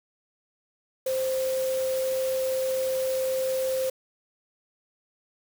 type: tone in noise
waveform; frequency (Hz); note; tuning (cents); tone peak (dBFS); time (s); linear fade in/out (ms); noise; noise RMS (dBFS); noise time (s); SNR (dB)
sine; 523.3; C5; 0; -24; 1.06-3.9; 5; white; -38; 1.06-3.9; +11
effects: none